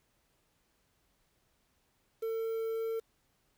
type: tone with quantisation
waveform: triangle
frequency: 450.2 Hz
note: A4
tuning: 40 cents sharp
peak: -30 dBFS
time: 2.22-3 s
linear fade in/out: 10 ms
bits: 9
effects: pink hiss -74 dBFS RMS until 3.57 s